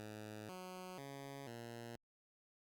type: tone with pitch steps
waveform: 10% pulse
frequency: 107 / 183.9 / 138.7 / 117.2 Hz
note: A2 / F#3 / C#3 / A#2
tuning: -48 / -10 / +1 / +10 cents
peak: -40 dBFS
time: 0-1.96 s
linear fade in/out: 0 ms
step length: 490 ms
effects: Opus 48 kbps